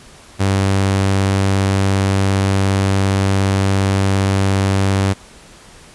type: tone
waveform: sawtooth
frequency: 97.3 Hz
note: G2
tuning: 12 cents flat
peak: -9 dBFS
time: 0.39-5.14 s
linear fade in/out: 20 ms
effects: pink hiss -42 dBFS RMS until 5.94 s + resampled to 24000 Hz